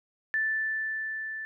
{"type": "tone with level ramp", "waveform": "sine", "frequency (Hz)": 1760, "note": "A6", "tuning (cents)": 0, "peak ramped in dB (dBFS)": [-24, -34], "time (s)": [0.34, 1.45], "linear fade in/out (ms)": 0, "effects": []}